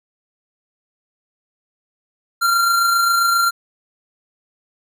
square tone with amplitude modulation, 1379 Hz, F6, 22 cents flat, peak -13 dBFS, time 2.41-3.51 s, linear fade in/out 20 ms, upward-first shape sine, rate 27.5 Hz, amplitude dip 30%, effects none

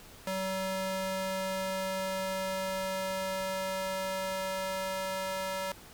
square tone with high-pass filter sweep, 190 Hz, F#3, 46 cents sharp, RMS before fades -34 dBFS, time 0.27-5.72 s, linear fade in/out 2 ms, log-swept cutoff 380 to 640 Hz, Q 1.2, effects pink hiss -52 dBFS RMS until 5.93 s

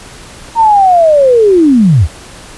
sine linear sweep, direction down, 932 to 63.2 Hz, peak -3 dBFS, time 0.55-2.08 s, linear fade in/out 50 ms, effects pink hiss -32 dBFS RMS until 2.57 s + resampled to 24000 Hz

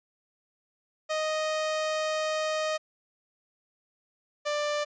sawtooth tone pair in turn, 622.3 / 591.4 Hz, D#5 / D5, 0 / +12 cents, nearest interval minor second, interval 88 cents, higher first, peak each -23 dBFS, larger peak neither, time 1.09-2.78 / 4.45-4.85 s, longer first, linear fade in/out 20 ms, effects resampled to 16000 Hz

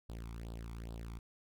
sawtooth tone with flanger, 56.9 Hz, A#1, 41 cents flat, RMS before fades -45 dBFS, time 0.09-1.19 s, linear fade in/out 5 ms, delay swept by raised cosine 0.23 to 0.9 ms, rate 2.4 Hz, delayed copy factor +0.8, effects none

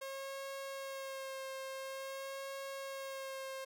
sawtooth tone with vibrato, 539 Hz, C#5, 49 cents flat, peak -38 dBFS, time 0.01-3.65 s, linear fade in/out 10 ms, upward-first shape sine, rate 0.48 Hz, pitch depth 21 cents each way, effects none

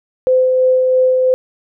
sine tone with tremolo, 513 Hz, C5, 34 cents flat, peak -8 dBFS, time 0.27-1.34 s, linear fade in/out 0 ms, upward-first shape sine, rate 3 Hz, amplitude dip 25%, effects none

